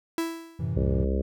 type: tone with exponential decay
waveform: 45% pulse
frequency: 330 Hz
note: E4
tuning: 2 cents sharp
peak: -23 dBFS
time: 0.18-0.74 s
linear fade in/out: 1 ms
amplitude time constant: 120 ms
type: chord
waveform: triangle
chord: F# half-diminished seventh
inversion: none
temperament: equal with one note detuned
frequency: 92.5 / 109.43 / 130.81 / 164.81 Hz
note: F#2 / A2 / C3 / E3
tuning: 0 / -9 / 0 / 0 cents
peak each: -30 dBFS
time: 0.59-1.05 s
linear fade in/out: 10 ms
type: harmonic tone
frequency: 66.8 Hz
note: C2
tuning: 36 cents sharp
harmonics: 1 / 3 / 4 / 5 / 6 / 7 / 8 / 9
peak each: -25 / -31 / -37 / -36 / -33 / -36 / -36 / -41 dBFS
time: 0.76-1.22 s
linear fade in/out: 10 ms
effects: none